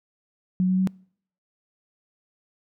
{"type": "tone with pitch steps", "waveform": "sine", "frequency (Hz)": [184.1, 186.02, 187.97], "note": ["F#3", "F#3", "F#3"], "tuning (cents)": [-8, 10, 28], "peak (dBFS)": -18, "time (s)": [0.6, 0.873], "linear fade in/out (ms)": 0, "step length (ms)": 91, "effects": ["noise-tail reverb RT60 0.6 s tail -26 dB re dry"]}